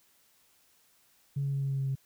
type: tone with pitch steps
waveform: sine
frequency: 140 / 139.11 / 138.23 / 137.36 / 136.49 / 135.62 / 134.76 Hz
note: C#3 / C#3 / C#3 / C#3 / C#3 / C#3 / C#3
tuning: +18 / +6 / -5 / -15 / -26 / -38 / -49 cents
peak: -27 dBFS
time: 1.36-1.955 s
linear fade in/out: 10 ms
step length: 85 ms
effects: tanh soft clip ceiling -24 dBFS + white hiss -66 dBFS RMS until 2.05 s